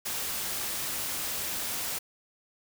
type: noise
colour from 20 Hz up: white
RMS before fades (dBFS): -33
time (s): 0.05-1.99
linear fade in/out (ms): 10
effects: none